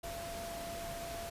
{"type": "tone in noise", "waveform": "sine", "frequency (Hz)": 679, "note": "F5", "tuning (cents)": -49, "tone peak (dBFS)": -42, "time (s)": [0.03, 1.3], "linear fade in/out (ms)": 10, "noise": "pink", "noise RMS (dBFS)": -45, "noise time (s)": [0.03, 1.3], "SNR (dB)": 0, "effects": ["resampled to 32000 Hz"]}